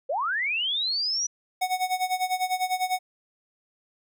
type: linear sweep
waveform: sine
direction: up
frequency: 489.8 to 5920 Hz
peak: -24 dBFS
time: 0.09-1.27 s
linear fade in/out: 10 ms
type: tone with tremolo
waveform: square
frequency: 740 Hz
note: F#5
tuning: in tune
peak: -22 dBFS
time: 1.61-2.99 s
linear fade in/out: 10 ms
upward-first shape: sine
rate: 10 Hz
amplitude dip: 85%
effects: none